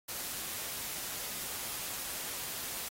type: noise with amplitude modulation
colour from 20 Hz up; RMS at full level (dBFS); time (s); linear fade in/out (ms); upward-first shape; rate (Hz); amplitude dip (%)
white; -38; 0.08-2.89; 10; sine; 197; 30
effects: AAC 48 kbps